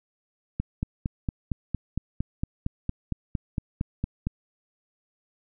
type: click train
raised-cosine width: 5 ms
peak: -14 dBFS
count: 17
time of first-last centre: 0.6-4.27 s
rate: 4.36 Hz
effects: none